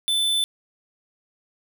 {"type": "tone", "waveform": "square", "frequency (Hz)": 3520, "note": "A7", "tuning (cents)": 0, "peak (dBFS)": -20, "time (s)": [0.08, 0.44], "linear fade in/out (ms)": 0, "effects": []}